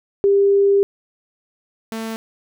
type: tone pair in turn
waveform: sine / sawtooth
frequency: 398.5 / 223.7 Hz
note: G4 / A3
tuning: +28 / +29 cents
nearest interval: minor seventh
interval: 999 cents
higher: first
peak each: -11 / -21 dBFS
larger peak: first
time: 0.24-0.83 / 1.92-2.16 s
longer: first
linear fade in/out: 0 ms
effects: none